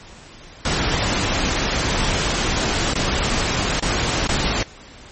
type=noise with dropouts; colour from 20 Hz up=pink; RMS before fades=-20 dBFS; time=0.65-4.63 s; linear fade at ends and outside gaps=2 ms; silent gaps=2.936-2.954 / 3.797-3.824 / 4.272-4.29 s; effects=pink hiss -42 dBFS RMS until 5.11 s + MP3 32 kbps